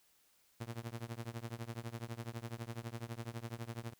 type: tone with tremolo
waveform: sawtooth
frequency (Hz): 116.54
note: A#2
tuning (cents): 0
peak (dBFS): -34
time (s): 0.6-3.94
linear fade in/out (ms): 10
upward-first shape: triangle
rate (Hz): 12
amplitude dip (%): 100
effects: white hiss -71 dBFS RMS until 3.99 s